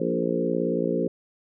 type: harmonic tone with a mistuned harmonic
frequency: 58.27 Hz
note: A#1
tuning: in tune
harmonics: 3 / 4 / 5 / 6 / 7 / 8 / 9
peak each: -30 / -30 / -30 / -30 / -30 / -30 / -30 dBFS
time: 0-1.08 s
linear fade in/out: 5 ms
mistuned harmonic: 7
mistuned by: +15 cents
effects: none